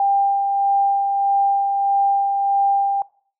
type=tone with tremolo; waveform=sine; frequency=795 Hz; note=G5; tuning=24 cents sharp; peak=-13 dBFS; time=0-3.02 s; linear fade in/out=2 ms; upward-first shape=sine; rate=1.6 Hz; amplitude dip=35%; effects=noise-tail reverb RT60 0.5 s tail -22 dB re dry